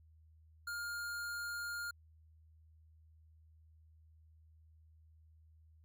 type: tone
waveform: square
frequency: 1412 Hz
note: F6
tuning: 19 cents sharp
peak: -40 dBFS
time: 0.67-1.91 s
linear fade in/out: 5 ms
effects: added 79 Hz sine -61 dBFS peak until 5.84 s